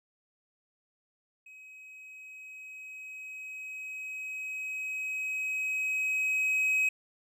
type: tone with level ramp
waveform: triangle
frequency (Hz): 2540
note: D#7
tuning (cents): +35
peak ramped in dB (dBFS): -47 to -22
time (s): 1.46-6.89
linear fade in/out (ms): 5
effects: none